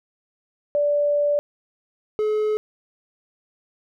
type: tone pair in turn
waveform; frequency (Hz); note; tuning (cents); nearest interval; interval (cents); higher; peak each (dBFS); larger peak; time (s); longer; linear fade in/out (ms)
sine / triangle; 583 / 427.2; D5 / G#4; -13 / +49; perfect fourth; 538; first; -17; neither; 0.75-1.39 / 2.19-2.57; first; 0
effects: none

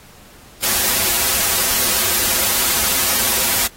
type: noise with comb filter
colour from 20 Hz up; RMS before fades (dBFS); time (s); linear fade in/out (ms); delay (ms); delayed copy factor
white; -17; 0.62-3.68; 20; 6.7; -0.85
effects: pink hiss -45 dBFS RMS until 3.76 s + AAC 48 kbps

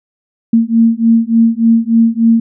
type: beating tone pair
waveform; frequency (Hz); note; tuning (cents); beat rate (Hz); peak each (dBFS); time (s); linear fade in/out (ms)
sine; 226.8 / 230.2; A#3 / A#3; -47 / -22; 3.4; -10; 0.53-2.4; 5
effects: none

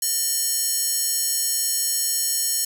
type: tone with high-pass filter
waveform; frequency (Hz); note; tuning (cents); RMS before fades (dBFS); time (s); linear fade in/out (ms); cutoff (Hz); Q
square; 607; D#5; -43; -23; 0.02-2.65; 5; 7400; 1.5
effects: none

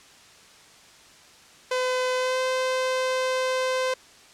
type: tone with pitch glide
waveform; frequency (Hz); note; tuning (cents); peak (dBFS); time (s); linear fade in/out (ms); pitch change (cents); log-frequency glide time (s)
sawtooth; 508 to 515.4; B4 to C5; +49 to -26; -19; 1.71-3.94; 5; +25; 2.16-2.4
effects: white hiss -51 dBFS RMS until 4.33 s + low-pass 7000 Hz 12 dB/octave

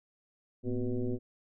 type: tone with frequency modulation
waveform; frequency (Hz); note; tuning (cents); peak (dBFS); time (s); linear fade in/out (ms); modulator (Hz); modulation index
sine; 130.81; C3; 0; -29; 0.63-1.19; 50; 121; 2.5
effects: none

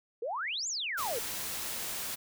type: exponential two-way sweep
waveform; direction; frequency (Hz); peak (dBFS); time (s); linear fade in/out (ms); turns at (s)
sine; up then down; 428.9 to 7470 to 428.9; -32; 0.22-1.19; 5; 0.68
type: noise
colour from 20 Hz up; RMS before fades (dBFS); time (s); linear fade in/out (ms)
white; -37; 0.97-2.16; 20
effects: none

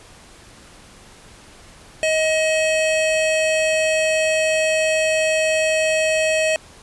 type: tone pair together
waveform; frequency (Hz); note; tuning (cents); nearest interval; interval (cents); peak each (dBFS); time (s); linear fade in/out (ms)
square; 630.3 / 2560; D#5 / D#7; +22 / +49; 2 octaves; 2427; -18 / -23; 2.03-6.56; 0
effects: pink hiss -45 dBFS RMS until 6.82 s + resampled to 24000 Hz

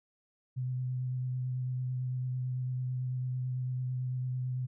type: tone with vibrato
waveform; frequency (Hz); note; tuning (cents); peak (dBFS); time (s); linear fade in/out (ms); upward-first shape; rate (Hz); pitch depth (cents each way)
sine; 127.1; C3; -50; -31; 0.56-4.67; 20; sine; 9; 15
effects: none

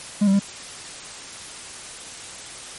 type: tone with pitch steps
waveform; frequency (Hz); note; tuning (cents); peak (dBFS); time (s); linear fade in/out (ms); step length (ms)
triangle; 206 / 194.4 / 199.4; G#3 / G3 / G3; -14 / -14 / +30; -12; 0.21-0.396; 10; 62
effects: white hiss -37 dBFS RMS until 2.78 s + MP3 48 kbps

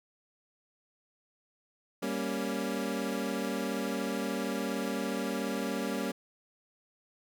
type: chord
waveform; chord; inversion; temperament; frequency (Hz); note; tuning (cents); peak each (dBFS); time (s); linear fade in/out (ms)
25% pulse; G diminished; none; equal; 196 / 233.1 / 277.2; G3 / Bb3 / Db4; 0 / 0 / 0; -32; 2.02-6.12; 10
effects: none

